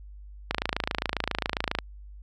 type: click train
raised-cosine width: 0.3 ms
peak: -9 dBFS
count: 36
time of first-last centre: 0.51-1.787 s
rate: 27.4 Hz
effects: added 50 Hz sine -42 dBFS peak until 2.22 s